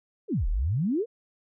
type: exponential two-way sweep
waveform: sine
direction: down then up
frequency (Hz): 502 to 34.6 to 502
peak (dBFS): -23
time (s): 0.28-1.06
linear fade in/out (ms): 50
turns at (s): 0.48
effects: none